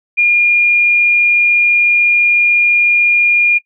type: tone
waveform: sine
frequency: 2418 Hz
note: D7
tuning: 50 cents sharp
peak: -7 dBFS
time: 0.17-3.59 s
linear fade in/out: 20 ms
effects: noise-tail reverb RT60 0.1 s tail -21 dB re dry